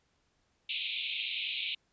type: band-pass noise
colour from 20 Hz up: pink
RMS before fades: -36 dBFS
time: 0.69-1.75 s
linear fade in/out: 5 ms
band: 2300 to 3900 Hz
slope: 96 dB/octave
effects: pink hiss -74 dBFS RMS until 1.92 s + resampled to 16000 Hz